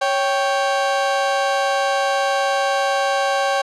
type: tone pair together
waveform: 30% pulse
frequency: 554.4 / 784 Hz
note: C#5 / G5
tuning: 0 / 0 cents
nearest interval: tritone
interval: 600 cents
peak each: -17 dBFS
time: 0.01-3.62 s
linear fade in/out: 10 ms
effects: low-pass 6000 Hz 12 dB/octave